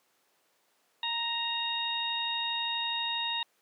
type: harmonic tone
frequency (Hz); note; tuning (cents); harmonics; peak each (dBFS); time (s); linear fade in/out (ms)
932.3; A#5; 0; 1 / 2 / 3 / 4; -36 / -40 / -36 / -32; 1.03-3.43; 2
effects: pink hiss -70 dBFS RMS until 3.61 s + high-pass 400 Hz 12 dB/octave

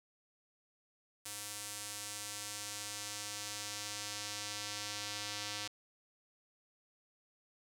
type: tone with band-pass filter sweep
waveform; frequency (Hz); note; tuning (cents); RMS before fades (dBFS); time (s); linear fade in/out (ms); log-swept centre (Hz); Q
square; 103.83; G#2; 0; -43; 1.25-5.68; 10; 9200 to 4800; 1.1
effects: none

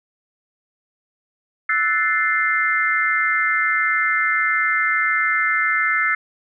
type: chord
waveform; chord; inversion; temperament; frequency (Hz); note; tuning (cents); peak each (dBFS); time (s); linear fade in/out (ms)
sine; F# half-diminished seventh; third; equal; 1318.5 / 1480 / 1760 / 2093; E6 / F#6 / A6 / C7; 0 / 0 / 0 / 0; -23 / -25 / -21 / -20; 1.69-6.15; 5
effects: none

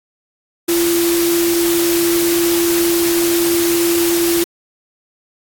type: tone in noise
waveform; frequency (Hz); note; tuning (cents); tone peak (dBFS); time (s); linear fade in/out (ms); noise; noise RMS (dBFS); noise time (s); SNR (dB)
sine; 341.4; F4; -39; -13; 0.68-4.44; 10; white; -20; 0.68-4.44; +4
effects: AAC 64 kbps

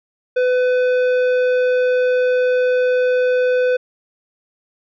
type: tone with tanh clipping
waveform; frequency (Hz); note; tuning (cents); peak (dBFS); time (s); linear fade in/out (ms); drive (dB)
sine; 502; B4; +28; -15; 0.36-3.77; 10; 11
effects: none

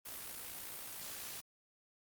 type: noise with amplitude modulation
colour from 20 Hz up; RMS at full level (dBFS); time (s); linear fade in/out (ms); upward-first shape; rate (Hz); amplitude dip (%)
white; -44; 0.05-1.41; 10; sine; 58.4; 45
effects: Opus 32 kbps

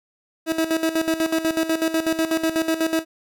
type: tone with tremolo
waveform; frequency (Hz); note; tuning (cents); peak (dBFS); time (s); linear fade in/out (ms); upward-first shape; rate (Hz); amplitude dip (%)
30% pulse; 323; E4; -35; -15; 0.46-3.05; 50; square; 8.1; 70
effects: none

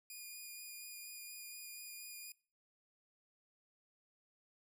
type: tone with vibrato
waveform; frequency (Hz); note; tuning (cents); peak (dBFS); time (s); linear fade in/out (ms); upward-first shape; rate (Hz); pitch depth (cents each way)
5% pulse; 2442; D#7; -33; -39; 0.1-2.32; 2; sine; 4.2; 12
effects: noise-tail reverb RT60 0.4 s tail -22 dB re dry

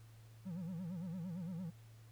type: tone with vibrato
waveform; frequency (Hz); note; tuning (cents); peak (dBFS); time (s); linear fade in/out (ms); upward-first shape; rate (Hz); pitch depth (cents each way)
triangle; 175.4; F3; +8; -39; 0.45-1.71; 20; sine; 8.8; 160
effects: added 112 Hz sine -56 dBFS peak until 2.11 s + pink hiss -68 dBFS RMS until 2.11 s

